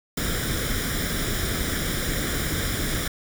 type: noise with comb filter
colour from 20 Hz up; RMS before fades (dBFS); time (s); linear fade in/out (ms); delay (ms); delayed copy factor
pink; -26; 0.17-3.08; 5; 0.56; +0.7
effects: none

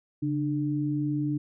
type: tone pair together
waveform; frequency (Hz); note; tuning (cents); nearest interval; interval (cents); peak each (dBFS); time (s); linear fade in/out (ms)
sine; 141.35 / 298.3; C#3 / D4; +34 / +27; octave + minor second; 1293; -29 / -27; 0.22-1.38; 10
effects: none

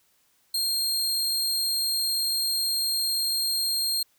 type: tone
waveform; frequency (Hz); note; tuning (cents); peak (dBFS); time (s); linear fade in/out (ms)
sawtooth; 4213; C8; +11; -21; 0.54-4.03; 5
effects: white hiss -66 dBFS RMS until 4.18 s

